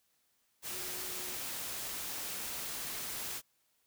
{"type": "tone in noise", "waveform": "sine", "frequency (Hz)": 366.1, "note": "F#4", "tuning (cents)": -18, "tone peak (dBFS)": -51, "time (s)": [0.69, 1.38], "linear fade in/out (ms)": 50, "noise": "white", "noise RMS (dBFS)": -40, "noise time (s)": [0.62, 3.42], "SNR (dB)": -14, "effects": ["white hiss -75 dBFS RMS until 3.86 s"]}